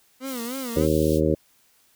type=tone with vibrato; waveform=30% pulse; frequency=249.7 Hz; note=B3; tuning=19 cents sharp; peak=-27 dBFS; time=0.2-0.88 s; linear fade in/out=50 ms; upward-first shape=sine; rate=3.3 Hz; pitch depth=140 cents each way
type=high-pass noise; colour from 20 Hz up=white; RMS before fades=-38 dBFS; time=0.24-1.21 s; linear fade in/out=50 ms; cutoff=2800 Hz; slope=48 dB/octave
type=harmonic tone; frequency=77.78 Hz; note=D#2; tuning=in tune; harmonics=1 / 2 / 3 / 4 / 5 / 6 / 7; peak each=-27 / -26 / -28 / -24 / -25 / -26 / -26 dBFS; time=0.76-1.35 s; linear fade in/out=5 ms
effects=white hiss -61 dBFS RMS until 1.95 s